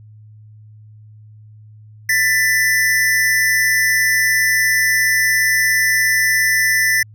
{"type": "tone pair together", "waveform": "square", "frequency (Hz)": [1773, 1990.1], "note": ["A6", "B6"], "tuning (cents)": [13, 13], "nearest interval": "major second", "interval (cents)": 200, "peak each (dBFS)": [-17, -16], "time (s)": [2.09, 7.03], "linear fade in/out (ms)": 5, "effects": ["added 107 Hz sine -39 dBFS peak until 7.14 s"]}